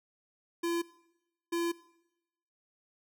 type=tone bursts at uneven times; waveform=square; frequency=340 Hz; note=F4; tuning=46 cents flat; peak=-30 dBFS; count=2; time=0.63-0.82 / 1.52-1.72 s; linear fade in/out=10 ms; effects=noise-tail reverb RT60 0.9 s tail -20 dB re dry